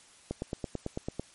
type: click train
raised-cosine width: 2 ms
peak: -19 dBFS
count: 9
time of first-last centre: 0.31-1.196 s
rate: 9.03 Hz
effects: white hiss -57 dBFS RMS until 1.34 s + MP3 48 kbps